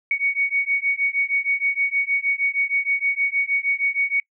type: beating tone pair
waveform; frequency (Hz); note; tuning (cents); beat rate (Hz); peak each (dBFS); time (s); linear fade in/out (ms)
sine; 2231 / 2237.4; C#7 / C#7; +11 / +15; 6.4; -22; 0.11-4.2; 2
effects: noise-tail reverb RT60 0.1 s tail -25 dB re dry